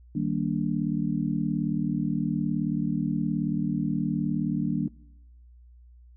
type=chord; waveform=sine; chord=Eb major seventh; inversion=none; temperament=just; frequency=155.56 / 194.45 / 233.3 / 291.7 Hz; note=Eb3 / G3 / Bb3 / D4; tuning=0 / -14 / +2 / -12 cents; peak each=-30 dBFS; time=0.15-4.88 s; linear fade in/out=5 ms; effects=noise-tail reverb RT60 1.0 s tail -24 dB re dry + added 60 Hz sine -49 dBFS peak until 6.16 s

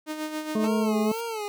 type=tone with tremolo; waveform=sawtooth; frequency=308.4 Hz; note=D#4; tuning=15 cents flat; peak=-24 dBFS; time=0.06-0.69 s; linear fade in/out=50 ms; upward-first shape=sine; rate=7.2 Hz; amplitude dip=55%
type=noise with exponential growth; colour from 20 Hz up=blue; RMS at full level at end=-42 dBFS; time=0.38-1.21 s; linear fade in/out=2 ms; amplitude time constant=180 ms
type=harmonic tone; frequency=216.1 Hz; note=A3; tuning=31 cents flat; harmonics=1 / 2 / 3 / 5; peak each=-23 / -29 / -33 / -37 dBFS; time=0.55-1.12 s; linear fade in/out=5 ms
type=tone with vibrato; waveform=25% pulse; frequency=437.5 Hz; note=A4; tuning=10 cents flat; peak=-26 dBFS; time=0.64-1.48 s; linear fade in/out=0 ms; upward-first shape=sine; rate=2.1 Hz; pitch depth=110 cents each way
effects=none

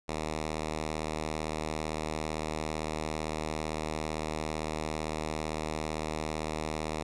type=tone; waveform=5% pulse; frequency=77.78 Hz; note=D#2; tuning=in tune; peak=-21 dBFS; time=0.08-7.03 s; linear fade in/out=10 ms; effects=resampled to 22050 Hz

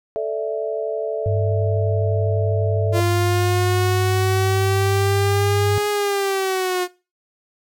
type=chord; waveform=sine; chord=A suspended fourth; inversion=none; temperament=equal; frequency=440 / 587.3 / 659.3 Hz; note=A4 / D5 / E5; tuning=0 / 0 / 0 cents; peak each=-24 / -27 / -24 dBFS; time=0.16-3 s; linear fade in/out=0 ms
type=tone; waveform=sine; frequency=100.5 Hz; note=G2; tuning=44 cents sharp; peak=-18 dBFS; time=1.26-5.78 s; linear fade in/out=0 ms
type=exponential two-way sweep; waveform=sawtooth; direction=up then down; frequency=344.8 to 415.4 to 358.1 Hz; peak=-15 dBFS; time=2.92-6.88 s; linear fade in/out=50 ms; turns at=5.89 s
effects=noise-tail reverb RT60 0.3 s tail -20 dB re dry

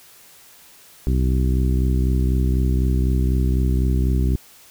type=harmonic tone; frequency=64 Hz; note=C2; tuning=38 cents flat; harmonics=1 / 2 / 3 / 4 / 5 / 6; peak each=-17 / -23 / -27 / -29 / -31 / -33 dBFS; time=1.07-4.36 s; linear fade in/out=0 ms; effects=white hiss -48 dBFS RMS until 4.7 s

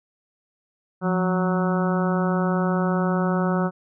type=harmonic tone with a mistuned harmonic; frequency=185 Hz; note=F#3; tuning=in tune; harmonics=1 / 2 / 3 / 4 / 5 / 6 / 7 / 8; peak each=-21 / -28 / -29 / -32 / -33 / -35 / -31 / -35 dBFS; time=1.01-3.71 s; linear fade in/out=50 ms; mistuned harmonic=1; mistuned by=-75 cents; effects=none

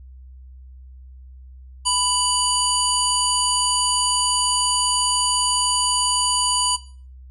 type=harmonic tone with a mistuned harmonic; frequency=987.8 Hz; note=B5; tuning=in tune; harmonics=1 / 3 / 5 / 7 / 9 / 10; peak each=-24 / -24 / -24 / -24 / -24 / -24 dBFS; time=1.85-6.77 s; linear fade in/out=20 ms; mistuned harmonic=5; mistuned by=-89 cents; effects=noise-tail reverb RT60 0.4 s tail -17 dB re dry + added 64 Hz sine -39 dBFS peak until 7.3 s

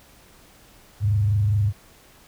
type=tone with frequency modulation; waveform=sine; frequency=102.8 Hz; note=G#2; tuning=17 cents flat; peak=-17 dBFS; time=1-1.73 s; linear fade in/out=50 ms; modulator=24.8 Hz; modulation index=0.4; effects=pink hiss -52 dBFS RMS until 2.27 s

